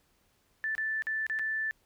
sine tone with dropouts, 1760 Hz, A6, in tune, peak -29 dBFS, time 0.64-1.71 s, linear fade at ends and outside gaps 0 ms, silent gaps 0.751-0.78 / 1.022-1.069 / 1.266-1.298 / 1.389-1.394 s, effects pink hiss -70 dBFS RMS until 1.85 s

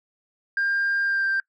sine tone with pitch glide, 1600 to 1577.1 Hz, G6 to G6, +35 to +10 cents, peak -19 dBFS, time 0.57-1.4 s, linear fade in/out 2 ms, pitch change -25 cents, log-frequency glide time 1.03-1.28 s, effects noise-tail reverb RT60 0.1 s tail -23 dB re dry + tanh soft clip ceiling -18 dBFS

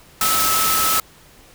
sine tone in noise, 1300 Hz, E6, 24 cents flat, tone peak -20 dBFS, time 0.21-1 s, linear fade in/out 2 ms, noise white, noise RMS -19 dBFS, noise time 0.21-1 s, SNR -4 dB, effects pink hiss -48 dBFS RMS until 1.54 s

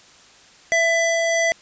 square tone pair together, 665 / 1996 Hz, E5 / B6, +15 / +18 cents, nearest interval octave + perfect fifth, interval 1903 cents, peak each -20 dBFS, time 0.72-1.52 s, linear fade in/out 0 ms, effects white hiss -49 dBFS RMS until 1.61 s + resampled to 16000 Hz

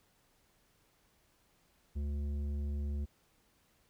sine tone with tanh clipping, 72.1 Hz, D2, 31 cents flat, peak -35 dBFS, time 1.95-3.06 s, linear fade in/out 20 ms, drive 10 dB, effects pink hiss -71 dBFS RMS until 3.89 s

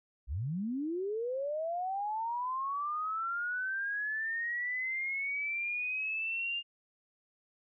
sine linear sweep, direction up, 51.91 to 2821 Hz, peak -32 dBFS, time 0.27-6.63 s, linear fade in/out 50 ms, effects none

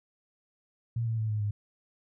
sine tone with pitch steps, 116.3 / 112.99 / 109.77 / 106.65 / 103.61 Hz, A#2 / A2 / A2 / G#2 / G#2, -4 / +46 / -4 / +46 / -4 cents, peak -27 dBFS, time 0.96-1.51 s, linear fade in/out 5 ms, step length 110 ms, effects none

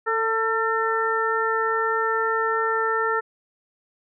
harmonic tone with a mistuned harmonic, 449.8 Hz, A4, 38 cents sharp, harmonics 1 / 2 / 3 / 4, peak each -25 / -28 / -24 / -27 dBFS, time 0.06-3.21 s, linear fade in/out 20 ms, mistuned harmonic 1, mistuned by -15 cents, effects none

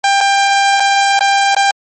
sawtooth tone with dropouts, 794 Hz, G5, 22 cents sharp, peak -5 dBFS, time 0.04-1.71 s, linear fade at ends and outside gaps 2 ms, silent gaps 0.206-0.21 / 0.799-0.803 / 1.192-1.207 / 1.548-1.565 s, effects MP3 32 kbps

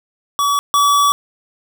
square tone pair in turn, 1139 / 1143.4 Hz, C#6 / D6, +47 / -47 cents, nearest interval unison, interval 6 cents, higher second, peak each -14 / -11 dBFS, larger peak second, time 0.39-0.59 / 0.74-1.12 s, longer second, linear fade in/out 0 ms, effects none

